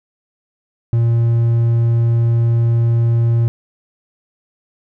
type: tone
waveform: triangle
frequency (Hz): 116.54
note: A#2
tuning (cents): 0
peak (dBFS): -9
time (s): 0.93-3.48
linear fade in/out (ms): 0
effects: none